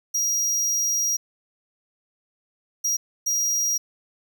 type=tone bursts at uneven times; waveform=45% pulse; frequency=5720 Hz; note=F8; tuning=41 cents sharp; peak=-21 dBFS; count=3; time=0.14-1.17 / 2.84-2.97 / 3.26-3.78 s; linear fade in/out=10 ms; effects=10-bit